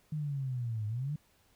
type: linear two-way sweep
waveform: sine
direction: down then up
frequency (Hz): 155.56 to 103.83 to 155.56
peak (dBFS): -32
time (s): 0.12-1.16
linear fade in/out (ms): 5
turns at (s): 0.87
effects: pink hiss -68 dBFS RMS until 1.55 s